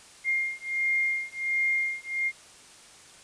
sine beating tone pair, 2120 / 2121.4 Hz, C7 / C7, +22 / +23 cents, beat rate 1.4 Hz, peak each -28 dBFS, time 0.24-2.32 s, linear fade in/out 50 ms, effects white hiss -51 dBFS RMS until 3.23 s + resampled to 22050 Hz

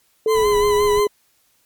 sine tone with pitch glide, 438.9 to 415 Hz, A4 to G#4, -4 to -1 cents, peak -14 dBFS, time 0.26-1.07 s, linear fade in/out 2 ms, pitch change -97 cents, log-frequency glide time 0.4-0.47 s
40% pulse tone with vibrato, 1011 Hz, B5, 40 cents sharp, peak -19 dBFS, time 0.27-1.08 s, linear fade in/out 50 ms, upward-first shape sine, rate 5.7 Hz, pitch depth 47 cents each way
brown noise, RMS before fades -32 dBFS, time 0.35-1 s, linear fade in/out 0 ms
effects white hiss -61 dBFS RMS until 1.65 s + MP3 96 kbps

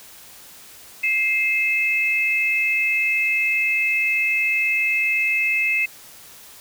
sine tone pair together, 2108 / 2600 Hz, C7 / E7, +12 / -24 cents, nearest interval major third, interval 364 cents, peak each -22 / -19 dBFS, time 1.03-5.86 s, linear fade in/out 10 ms, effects white hiss -44 dBFS RMS until 6.6 s

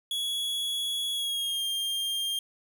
45% pulse tone with pitch glide, 3361 to 3202 Hz, G#7 to G7, +20 to +36 cents, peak -28 dBFS, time 0.11-2.39 s, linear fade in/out 2 ms, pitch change -84 cents, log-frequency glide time 1.12-1.63 s, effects none

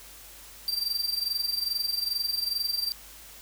45% pulse tone with amplitude modulation, 4699 Hz, D8, in tune, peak -23 dBFS, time 0.68-2.92 s, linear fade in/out 0 ms, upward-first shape sine, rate 22.4 Hz, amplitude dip 75%, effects added 50 Hz sine -55 dBFS peak until 3.41 s + white hiss -48 dBFS RMS until 3.41 s

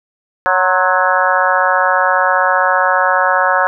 harmonic tone with a mistuned harmonic, 185 Hz, F#3, in tune, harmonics 3 / 4 / 5 / 6 / 7 / 8 / 9, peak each -18 / -18 / -18 / -18 / -18 / -18 / -18 dBFS, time 0.46-3.67 s, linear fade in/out 0 ms, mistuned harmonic 6, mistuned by -57 cents, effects none

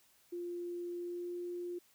sine tone with pitch glide, 349.2 to 351.8 Hz, F4 to F4, 0 to +13 cents, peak -38 dBFS, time 0.32-1.79 s, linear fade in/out 10 ms, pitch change +13 cents, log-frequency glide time 0.96-1.35 s, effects white hiss -68 dBFS RMS until 1.94 s

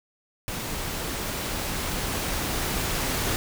pink noise with level ramp, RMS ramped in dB -32 to -26 dBFS, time 0.48-3.36 s, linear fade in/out 0 ms, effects none

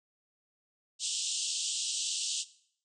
white band-pass noise, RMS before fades -34 dBFS, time 0.99-2.45 s, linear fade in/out 50 ms, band 2800 to 8500 Hz, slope 96 dB/octave, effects noise-tail reverb RT60 0.6 s tail -17 dB re dry

